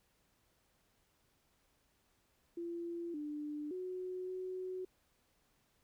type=tone with pitch steps; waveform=sine; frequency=341.4 / 297.3 / 367.5 / 370.6 Hz; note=F4 / D4 / F#4 / F#4; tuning=-39 / +21 / -12 / +3 cents; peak=-39 dBFS; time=2.57-4.85 s; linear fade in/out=5 ms; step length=570 ms; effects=pink hiss -75 dBFS RMS until 5.83 s